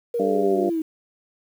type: linear sweep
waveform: sine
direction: down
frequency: 480 to 311.1 Hz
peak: -21 dBFS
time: 0.14-0.82 s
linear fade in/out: 5 ms
type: harmonic tone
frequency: 98 Hz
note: G2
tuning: in tune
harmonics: 2 / 3 / 4 / 5 / 6 / 7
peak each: -28 / -27 / -27 / -30 / -30 / -27 dBFS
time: 0.19-0.7 s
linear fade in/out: 10 ms
effects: 8-bit